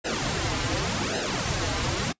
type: noise with flanger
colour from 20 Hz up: pink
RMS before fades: -27 dBFS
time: 0.04-2.13 s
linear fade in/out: 20 ms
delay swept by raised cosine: 0.87 to 5.47 ms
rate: 0.88 Hz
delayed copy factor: -0.9
effects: noise-tail reverb RT60 0.1 s tail -24 dB re dry + resampled to 16000 Hz